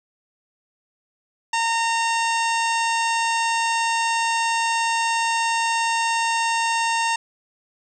harmonic tone with a mistuned harmonic, 917 Hz, A#5, 29 cents flat, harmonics 1 / 2 / 3 / 4 / 5 / 6 / 7 / 8 / 9, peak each -21 / -27 / -27 / -34 / -36 / -34 / -35 / -38 / -35 dBFS, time 1.53-7.16 s, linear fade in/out 5 ms, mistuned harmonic 6, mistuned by -26 cents, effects 9-bit

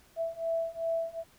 sine beating tone pair, 659.3 / 661.9 Hz, E5 / E5, 0 / +7 cents, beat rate 2.6 Hz, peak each -33 / -32 dBFS, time 0.16-1.24 s, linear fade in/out 50 ms, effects pink hiss -61 dBFS RMS until 1.38 s

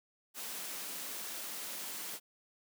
white high-pass noise, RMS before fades -42 dBFS, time 0.34-2.2 s, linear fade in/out 50 ms, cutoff 160 Hz, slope 96 dB/octave, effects none

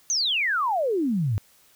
sine exponential sweep, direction down, 6490 to 95 Hz, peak -21 dBFS, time 0.1-1.38 s, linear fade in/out 0 ms, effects white hiss -58 dBFS RMS until 1.75 s

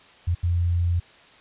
sine tone bursts at uneven times, 86.6 Hz, F2, 14 cents flat, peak -19 dBFS, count 2, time 0.27-0.35 / 0.43-1 s, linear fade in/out 10 ms, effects white hiss -51 dBFS RMS until 1.4 s + resampled to 8000 Hz

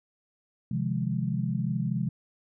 sine chord, F minor seventh, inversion second, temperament equal, 130.81 / 155.56 / 174.61 / 207.7 Hz, C3 / Eb3 / F3 / Ab3, 0 / 0 / 0 / 0 cents, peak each -30 / -34 / -31 / -32 dBFS, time 0.71-2.09 s, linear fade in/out 5 ms, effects none

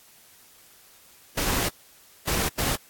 pink noise bursts at uneven times, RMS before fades -25 dBFS, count 3, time 1.37-1.69 / 2.27-2.49 / 2.58-2.76 s, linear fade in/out 10 ms, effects white hiss -54 dBFS RMS until 2.89 s + AAC 64 kbps

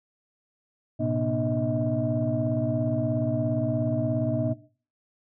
sine tone cluster, 110.9 / 127.9 / 241.9 / 300.1 / 633 Hz, A2 / C3 / B3 / D4 / D#5, +14 / -39 / -36 / +38 / +30 cents, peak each -29 dBFS, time 0.99-4.54 s, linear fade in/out 20 ms, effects noise-tail reverb RT60 0.4 s tail -17 dB re dry + tanh soft clip ceiling -15 dBFS

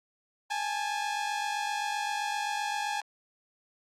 sawtooth tone pair together, 820 / 867.7 Hz, G#5 / A5, -22 / -24 cents, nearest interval minor second, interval 98 cents, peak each -28 / -30 dBFS, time 0.5-3.01 s, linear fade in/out 10 ms, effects low-pass 8000 Hz 12 dB/octave + Opus 48 kbps

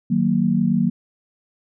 sine chord, D# minor, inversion none, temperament equal with one note detuned, 155.56 / 186.5 / 233.1 Hz, D#3 / F#3 / A#3, 0 / +14 / 0 cents, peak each -23 / -19 / -19 dBFS, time 0.1-0.9 s, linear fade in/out 10 ms, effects none

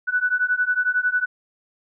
sine beating tone pair, 1480 / 1491 Hz, F#6 / F#6, 0 / +13 cents, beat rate 11 Hz, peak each -22 / -21 dBFS, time 0.07-1.26 s, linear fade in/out 20 ms, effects none

